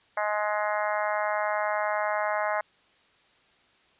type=harmonic tone; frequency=210 Hz; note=G#3; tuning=19 cents sharp; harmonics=3 / 4 / 5 / 6 / 7 / 8 / 9 / 10; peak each=-29 / -31 / -33 / -35 / -36 / -37 / -38 / -39 dBFS; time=0.17-2.61 s; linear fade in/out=5 ms; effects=white hiss -62 dBFS RMS until 3.99 s + resampled to 8000 Hz